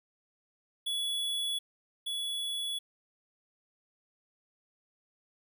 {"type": "tone pair in turn", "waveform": "square", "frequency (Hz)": [3395, 3395], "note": ["G#7", "G#7"], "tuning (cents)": [37, 37], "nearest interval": "unison", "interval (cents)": 0, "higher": "neither", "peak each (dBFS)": [-31, -33], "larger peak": "first", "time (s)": [[0.86, 1.59], [2.06, 2.79]], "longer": "neither", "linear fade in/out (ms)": 10, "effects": ["12-bit"]}